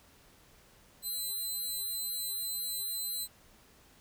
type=tone; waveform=5% pulse; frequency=4049 Hz; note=B7; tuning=42 cents sharp; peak=-27 dBFS; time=1.02-3.28 s; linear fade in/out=50 ms; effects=pink hiss -61 dBFS RMS until 4 s